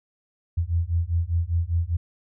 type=beating tone pair; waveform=sine; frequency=82.41 / 87.41 Hz; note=E2 / F2; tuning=0 / +2 cents; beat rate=5 Hz; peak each=-24 dBFS; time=0.57-1.97 s; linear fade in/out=10 ms; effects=none